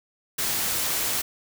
white noise, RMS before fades -26 dBFS, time 0.38-1.22 s, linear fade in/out 10 ms, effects none

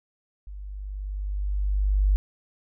sine tone with level ramp, 49.52 Hz, G1, 18 cents sharp, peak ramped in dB -36 to -16 dBFS, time 0.47-2.16 s, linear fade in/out 0 ms, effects none

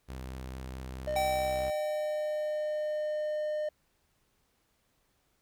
sawtooth tone with vibrato, 64.6 Hz, C2, 21 cents flat, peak -35 dBFS, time 0.08-1.71 s, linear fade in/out 20 ms, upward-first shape square, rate 4.6 Hz, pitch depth 9 cents each way
triangle tone, 607 Hz, D#5, 43 cents flat, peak -28 dBFS, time 1.07-3.69 s, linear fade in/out 5 ms
square tone with exponential decay, 769 Hz, G5, 33 cents flat, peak -28 dBFS, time 1.16-3.37 s, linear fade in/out 2 ms, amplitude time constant 480 ms
effects pink hiss -73 dBFS RMS until 5.41 s

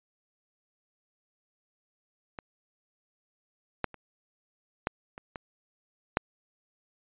clicks, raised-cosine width 0.5 ms, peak -23 / -12 / -30 / -12 / -27 / -22 / -8 dBFS, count 7, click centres 2.388 / 3.843 / 3.943 / 4.871 / 5.179 / 5.358 / 6.171 s, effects resampled to 8000 Hz

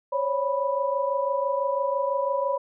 sine tone cluster, 540 / 566 / 986 Hz, C#5 / C#5 / B5, -45 / +36 / -3 cents, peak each -27 dBFS, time 0.12-2.58 s, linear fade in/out 10 ms, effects none

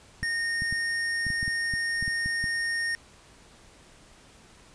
clicks, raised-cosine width 5 ms, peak -23 dBFS, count 12, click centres 0.229 / 0.621 / 0.726 / 1.267 / 1.303 / 1.429 / 1.479 / 1.738 / 2.026 / 2.079 / 2.26 / 2.441 s
square tone, 1844 Hz, A#6, 19 cents flat, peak -27 dBFS, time 0.23-2.95 s, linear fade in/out 0 ms
effects pink hiss -54 dBFS RMS until 4.74 s + resampled to 22050 Hz

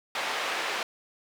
white band-pass noise, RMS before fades -31 dBFS, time 0.15-0.83 s, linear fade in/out 2 ms, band 480 to 2500 Hz, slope 12 dB/octave, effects none

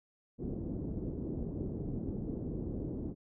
white low-pass noise, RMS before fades -38 dBFS, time 0.38-3.15 s, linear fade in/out 50 ms, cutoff 350 Hz, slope 24 dB/octave, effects none

